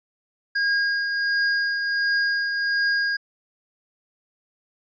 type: tone with tremolo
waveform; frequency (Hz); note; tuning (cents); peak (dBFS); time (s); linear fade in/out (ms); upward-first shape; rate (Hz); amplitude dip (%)
square; 1628; G#6; -35; -19; 0.55-3.17; 10; triangle; 1.4; 45
effects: resampled to 16000 Hz